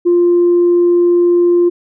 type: tone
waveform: sine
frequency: 349.2 Hz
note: F4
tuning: in tune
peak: -6 dBFS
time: 0.05-1.7 s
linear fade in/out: 20 ms
effects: tanh soft clip ceiling -4 dBFS